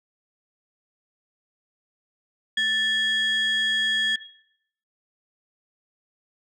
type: tone pair together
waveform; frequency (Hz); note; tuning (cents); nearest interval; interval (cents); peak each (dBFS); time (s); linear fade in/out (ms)
sine; 1760 / 3304; A6 / G#7; 0 / -10; major seventh; 1090; -21; 2.57-4.16; 5
effects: noise-tail reverb RT60 0.7 s tail -17 dB re dry + tanh soft clip ceiling -17 dBFS